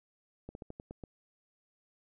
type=slowing click train; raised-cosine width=2 ms; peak=-30 dBFS; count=7; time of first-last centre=0.49-1.038 s; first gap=61 ms; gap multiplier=1.16; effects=none